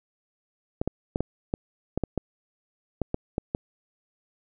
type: clicks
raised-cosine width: 2 ms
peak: -12 dBFS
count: 12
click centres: 0.815 / 0.876 / 1.159 / 1.206 / 1.539 / 1.976 / 2.037 / 2.177 / 3.017 / 3.144 / 3.381 / 3.549 s
effects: none